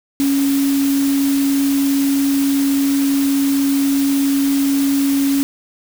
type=tone in noise; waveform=sine; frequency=277.2 Hz; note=C#4; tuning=in tune; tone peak=-13 dBFS; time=0.2-5.43 s; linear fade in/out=0 ms; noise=white; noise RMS=-27 dBFS; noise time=0.2-5.43 s; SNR=+11 dB; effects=none